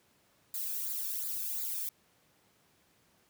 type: noise with flanger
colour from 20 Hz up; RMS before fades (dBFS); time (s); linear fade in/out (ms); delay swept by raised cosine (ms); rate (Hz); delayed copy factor
violet; -36; 0.54-1.89; 2; 0.34 to 1.03; 2.8; -0.75
effects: pink hiss -68 dBFS RMS until 3.29 s + high-pass 100 Hz 12 dB/octave